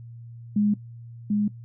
sine tone pair in turn, 207.7 / 207.7 Hz, G#3 / G#3, 0 / 0 cents, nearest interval unison, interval 0 cents, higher neither, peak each -18 / -20 dBFS, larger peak first, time 0.56-0.74 / 1.3-1.48 s, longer neither, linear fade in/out 5 ms, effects noise-tail reverb RT60 0.1 s tail -17 dB re dry + added 117 Hz sine -39 dBFS peak until 1.64 s

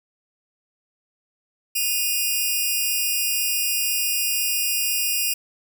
5% pulse tone pair together, 2486 / 2794 Hz, D#7 / F7, -2 / 0 cents, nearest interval major second, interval 202 cents, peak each -14 dBFS, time 1.75-5.34 s, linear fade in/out 10 ms, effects none

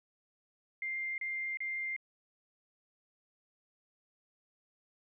sine tone bursts, 2102 Hz, C7, 7 cents sharp, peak -34 dBFS, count 3, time 0.82-1.964 s, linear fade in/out 2 ms, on 360 ms, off 32 ms, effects none

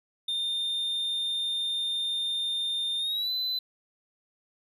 triangle tone with pitch glide, 3623 to 4020 Hz, A7 to B7, +50 to +30 cents, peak -26 dBFS, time 0.28-3.59 s, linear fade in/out 5 ms, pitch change +180 cents, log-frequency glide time 2.98-3.31 s, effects none

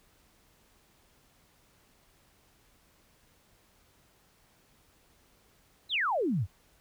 sine exponential sweep, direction down, 4186 to 81 Hz, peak -26 dBFS, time 5.89-6.47 s, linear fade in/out 50 ms, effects pink hiss -65 dBFS RMS until 6.8 s

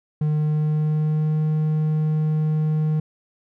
triangle tone with pitch glide, 151.9 to 154.64 Hz, D#3 to D#3, -41 to -10 cents, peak -16 dBFS, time 0.21-3 s, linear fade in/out 5 ms, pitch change +31 cents, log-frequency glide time 0.36-1.42 s, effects none

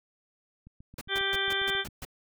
click train, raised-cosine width 5 ms, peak -37 dBFS, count 10, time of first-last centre 0.67-1.886 s, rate 7.4 Hz
pink noise bursts, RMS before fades -39 dBFS, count 7, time 0.98-2.051 s, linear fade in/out 5 ms, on 33 ms, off 140 ms
harmonic tone, 392 Hz, G4, in tune, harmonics 1 / 2 / 3 / 4 / 5 / 6 / 8 / 9, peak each -35 / -40 / -40 / -31 / -36 / -39 / -33 / -33 dBFS, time 1.08-1.85 s, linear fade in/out 50 ms
effects none

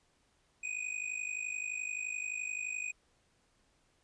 square tone with amplitude modulation, 2489 Hz, D#7, in tune, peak -33 dBFS, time 0.63-2.92 s, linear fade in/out 10 ms, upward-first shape sine, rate 51.6 Hz, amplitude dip 80%, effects pink hiss -72 dBFS RMS until 4.03 s + resampled to 22050 Hz

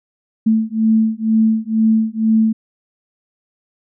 sine beating tone pair, 220 / 222.1 Hz, A3 / A3, 0 / +16 cents, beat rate 2.1 Hz, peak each -15 dBFS, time 0.46-2.53 s, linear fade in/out 10 ms, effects none

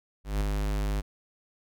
square tone with ADSR envelope, 50.8 Hz, G#1, 38 cents flat, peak -24 dBFS, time 0.24-1.02 s, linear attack 170 ms, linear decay 5 ms, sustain -3 dB, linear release 26 ms, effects none

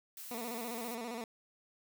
blue noise, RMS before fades -47 dBFS, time 0.17-0.95 s, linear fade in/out 2 ms
15% pulse tone with vibrato, 233.7 Hz, A#3, 5 cents sharp, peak -33 dBFS, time 0.31-1.24 s, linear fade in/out 2 ms, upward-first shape square, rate 15 Hz, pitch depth 73 cents each way
effects none

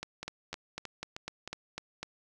two click trains, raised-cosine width 0.2 ms, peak -20 / -22 dBFS, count 9 / 5, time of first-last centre 0.03-2.03 / 0.23-1.476 s, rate 4 / 3.21 Hz, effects none

